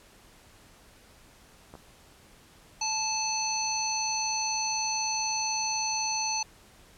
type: clicks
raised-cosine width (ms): 1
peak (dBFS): -31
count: 2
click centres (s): 1.739 / 1.753
type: harmonic tone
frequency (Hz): 872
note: A5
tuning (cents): -16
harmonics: 1 / 3 / 5 / 7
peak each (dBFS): -32 / -36 / -33 / -31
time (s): 2.81-6.43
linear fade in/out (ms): 5
effects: pink hiss -56 dBFS RMS until 6.97 s + low-pass 12000 Hz 12 dB/octave